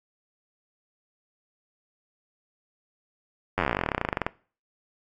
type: slowing click train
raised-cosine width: 0.5 ms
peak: -9 dBFS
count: 29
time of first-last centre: 3.58-4.265 s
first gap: 10 ms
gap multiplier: 1.06
effects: noise-tail reverb RT60 0.4 s tail -21 dB re dry + AAC 64 kbps